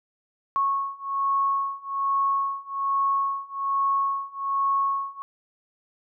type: beating tone pair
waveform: sine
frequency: 1100 / 1101.2 Hz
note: C#6 / C#6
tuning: -14 / -12 cents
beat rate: 1.2 Hz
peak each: -26 / -25 dBFS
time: 0.56-5.22 s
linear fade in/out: 0 ms
effects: none